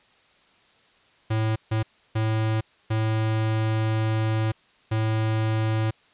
square tone bursts at uneven times, 110 Hz, A2, in tune, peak -22 dBFS, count 5, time 1.3-1.56 / 1.71-1.83 / 2.15-2.61 / 2.9-4.52 / 4.91-5.91 s, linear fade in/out 10 ms, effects white hiss -59 dBFS RMS until 6.13 s + resampled to 8000 Hz

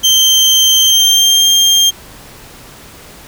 30% pulse tone with pitch glide, 3136 to 3196 Hz, G7 to G7, 0 to +33 cents, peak -4 dBFS, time 0.03-1.91 s, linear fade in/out 20 ms, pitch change +33 cents, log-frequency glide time 0.79-1.47 s, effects pink hiss -36 dBFS RMS until 3.27 s

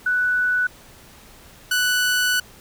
sine / sawtooth tone pair in turn, 1485 / 1485 Hz, F#6 / F#6, +6 / +6 cents, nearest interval unison, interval 0 cents, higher neither, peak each -17 / -14 dBFS, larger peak second, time 0.06-0.67 / 1.71-2.4 s, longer second, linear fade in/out 5 ms, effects pink hiss -47 dBFS RMS until 2.6 s

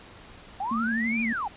sine linear two-way sweep, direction up then down, 740 to 2463 to 740 Hz, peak -27 dBFS, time 0.6-1.48 s, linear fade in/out 5 ms, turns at 1.21 s
sine tone with vibrato, 227.3 Hz, A#3, 43 cents flat, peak -26 dBFS, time 0.71-1.33 s, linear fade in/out 5 ms, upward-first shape square, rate 12 Hz, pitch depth 33 cents each way
effects pink hiss -48 dBFS RMS until 1.56 s + resampled to 8000 Hz

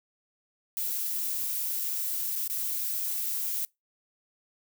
violet noise with dropouts, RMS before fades -31 dBFS, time 0.77-3.65 s, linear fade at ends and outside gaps 0 ms, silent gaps 2.355-2.36 / 2.477-2.498 s, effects noise-tail reverb RT60 0.2 s tail -25 dB re dry

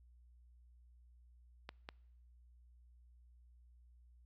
clicks, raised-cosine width 0.3 ms, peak -29 dBFS, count 2, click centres 1.691 / 1.889 s, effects noise-tail reverb RT60 0.9 s tail -26 dB re dry + added 60 Hz sine -61 dBFS peak until 4.25 s

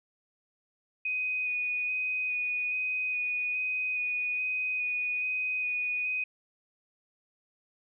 sine tone with vibrato, 2489 Hz, D#7, in tune, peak -28 dBFS, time 1.05-6.24 s, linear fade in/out 5 ms, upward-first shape square, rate 1.2 Hz, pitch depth 11 cents each way, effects none

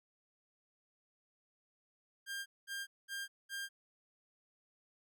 sawtooth tone bursts, 1600 Hz, G6, 35 cents sharp, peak -36 dBFS, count 4, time 2.26-3.69 s, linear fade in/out 50 ms, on 200 ms, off 210 ms, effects none

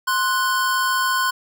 square tone pair together, 1046.5 / 1480 Hz, C6 / F#6, 0 / 0 cents, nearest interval tritone, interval 600 cents, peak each -21 / -22 dBFS, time 0.07-1.31 s, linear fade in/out 10 ms, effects none

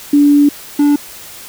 sine / triangle tone pair in turn, 289 / 290.3 Hz, D4 / D4, -28 / -20 cents, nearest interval unison, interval 8 cents, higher second, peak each -5 dBFS, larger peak neither, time 0.13-0.49 / 0.79-0.96 s, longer first, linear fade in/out 5 ms, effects white hiss -33 dBFS RMS until 1.48 s

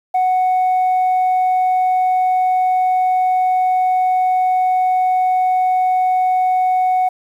sine tone, 740 Hz, F#5, in tune, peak -10 dBFS, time 0.14-7.09 s, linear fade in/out 10 ms, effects tanh soft clip ceiling -11 dBFS + 8-bit

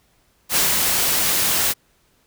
white noise with ADSR envelope, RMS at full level -17 dBFS, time 0.49-1.74 s, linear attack 71 ms, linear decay 170 ms, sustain -2 dB, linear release 33 ms, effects pink hiss -61 dBFS RMS until 2.26 s

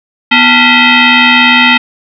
sine tone with frequency modulation, 322.6 Hz, E4, 37 cents flat, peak -3 dBFS, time 0.31-1.78 s, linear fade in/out 10 ms, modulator 568 Hz, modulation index 5.4, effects none

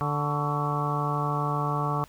harmonic tone with a mistuned harmonic, 146.83 Hz, D3, in tune, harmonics 1 / 2 / 3 / 4 / 5 / 6 / 7 / 8 / 9, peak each -28 / -37 / -36 / -39 / -35 / -34 / -40 / -30 / -37 dBFS, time 0.01-2.04 s, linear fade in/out 0 ms, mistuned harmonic 8, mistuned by -70 cents, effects pink hiss -55 dBFS RMS until 2.08 s

